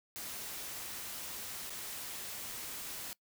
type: noise with dropouts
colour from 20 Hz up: white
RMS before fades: -43 dBFS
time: 0.16-3.13 s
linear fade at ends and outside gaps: 0 ms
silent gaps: 1.696-1.704 s
effects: noise-tail reverb RT60 0.1 s tail -22 dB re dry